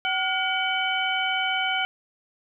harmonic tone with a mistuned harmonic, 758 Hz, F#5, 42 cents sharp, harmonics 1 / 2 / 3 / 4, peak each -28 / -28 / -28 / -28 dBFS, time 0.05-1.85 s, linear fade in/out 0 ms, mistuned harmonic 2, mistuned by -90 cents, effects none

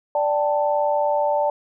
sine chord, D suspended fourth, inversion none, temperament equal with one note detuned, 587.3 / 784 / 884.6 Hz, D5 / G5 / A5, 0 / 0 / +9 cents, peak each -20 / -26 / -22 dBFS, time 0.15-1.5 s, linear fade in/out 2 ms, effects none

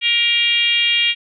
sine tone with frequency modulation, 2806 Hz, F7, 8 cents sharp, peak -13 dBFS, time 0.01-1.15 s, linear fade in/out 50 ms, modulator 457 Hz, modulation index 1.4, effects none

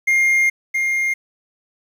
triangle tone pair in turn, 2121 / 2121 Hz, C7 / C7, +23 / +23 cents, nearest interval unison, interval 0 cents, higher neither, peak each -11 / -15 dBFS, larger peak first, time 0.07-0.5 / 0.74-1.14 s, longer first, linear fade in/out 10 ms, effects 8-bit

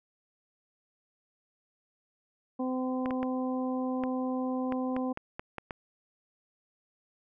harmonic tone, 256.5 Hz, C4, 34 cents flat, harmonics 1 / 2 / 3 / 4, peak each -30 / -36 / -40 / -42 dBFS, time 2.59-5.13 s, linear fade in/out 10 ms
clicks, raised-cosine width 0.5 ms, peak -21 dBFS, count 10, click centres 3.059 / 3.108 / 3.23 / 4.037 / 4.723 / 4.965 / 5.174 / 5.395 / 5.583 / 5.708 s
effects none

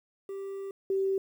triangle / sine tone pair in turn, 392 / 386.8 Hz, G4 / G4, 0 / -23 cents, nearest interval unison, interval 23 cents, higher first, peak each -33 / -25 dBFS, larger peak second, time 0.29-0.71 / 0.9-1.18 s, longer first, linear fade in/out 2 ms, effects 10-bit

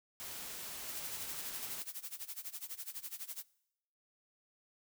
white noise, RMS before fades -45 dBFS, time 0.2-1.82 s, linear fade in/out 0 ms
blue noise with tremolo, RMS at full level -42 dBFS, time 0.87-3.44 s, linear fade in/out 20 ms, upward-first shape sine, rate 12 Hz, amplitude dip 90%
effects noise-tail reverb RT60 0.8 s tail -22 dB re dry

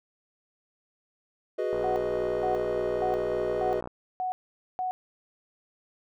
triangle chord, G# minor seventh, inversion third, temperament equal, 370 / 415.3 / 493.9 / 622.3 Hz, F#4 / G#4 / B4 / D#5, 0 / 0 / 0 / 0 cents, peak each -30 dBFS, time 1.58-3.81 s, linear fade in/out 10 ms
click train, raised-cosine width 1 ms, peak -23 dBFS, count 132, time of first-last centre 1.73-3.874 s, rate 61.1 Hz
sine tone bursts, 740 Hz, F#5, in tune, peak -27 dBFS, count 6, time 1.84-4.91 s, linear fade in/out 0 ms, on 120 ms, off 470 ms
effects none

